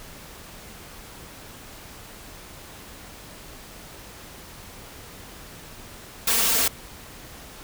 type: noise with comb filter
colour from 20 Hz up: white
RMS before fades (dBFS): -21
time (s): 6.27-6.68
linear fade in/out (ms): 5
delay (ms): 4.4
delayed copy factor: +0.75
effects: pink hiss -43 dBFS RMS until 7.63 s